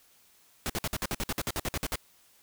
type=noise bursts; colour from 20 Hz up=pink; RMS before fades=-31 dBFS; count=15; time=0.66-1.956 s; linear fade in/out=0 ms; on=36 ms; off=54 ms; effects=white hiss -62 dBFS RMS until 2.42 s